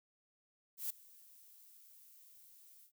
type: noise with ADSR envelope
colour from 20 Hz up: violet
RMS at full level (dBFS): -37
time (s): 0.77-2.92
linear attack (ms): 130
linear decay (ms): 6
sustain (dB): -24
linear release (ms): 90
effects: none